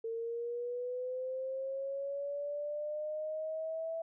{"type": "linear sweep", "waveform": "sine", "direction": "up", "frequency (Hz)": [451.7, 659.3], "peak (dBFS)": -35, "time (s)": [0.04, 4.02], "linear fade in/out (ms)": 5, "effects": []}